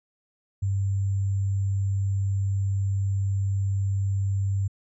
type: tone with sample-and-hold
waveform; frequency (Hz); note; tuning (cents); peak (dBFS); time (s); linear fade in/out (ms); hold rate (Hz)
sine; 98; G2; 0; -22; 0.62-4.68; 10; 7350
effects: resampled to 22050 Hz